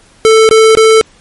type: tone bursts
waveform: square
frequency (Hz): 442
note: A4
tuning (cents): +8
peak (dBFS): -3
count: 3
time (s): 0.25-1.012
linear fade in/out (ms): 0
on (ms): 240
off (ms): 21
effects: pink hiss -44 dBFS RMS until 1.2 s + MP3 48 kbps